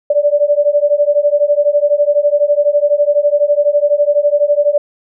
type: beating tone pair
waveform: sine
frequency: 578 / 590 Hz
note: D5 / D5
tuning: -28 / +8 cents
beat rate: 12 Hz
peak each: -12 dBFS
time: 0.1-4.78 s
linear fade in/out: 5 ms
effects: none